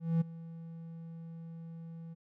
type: tone with ADSR envelope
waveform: triangle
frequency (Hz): 165.2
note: E3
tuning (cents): +4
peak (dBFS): -22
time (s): 0-2.15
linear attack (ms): 210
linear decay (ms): 13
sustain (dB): -19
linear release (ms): 24
effects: none